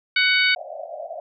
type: harmonic tone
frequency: 746 Hz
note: F#5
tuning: 14 cents sharp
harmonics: 2 / 3 / 4 / 5 / 6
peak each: -21 / -19 / -25 / -25 / -26 dBFS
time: 0.16-0.55 s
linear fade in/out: 5 ms
type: band-pass noise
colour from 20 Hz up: pink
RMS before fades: -34 dBFS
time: 0.56-1.2 s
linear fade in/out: 2 ms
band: 580 to 710 Hz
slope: 96 dB/octave
effects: none